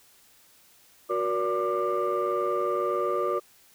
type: tone cluster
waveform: sine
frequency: 367.7 / 475.3 / 577 / 1190 Hz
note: F#4 / A#4 / D5 / D6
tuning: -11 / +34 / -31 / +22 cents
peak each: -28 / -29 / -29 / -28 dBFS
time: 1.09-3.4 s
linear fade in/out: 20 ms
effects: tanh soft clip ceiling -18 dBFS + white hiss -58 dBFS RMS until 3.74 s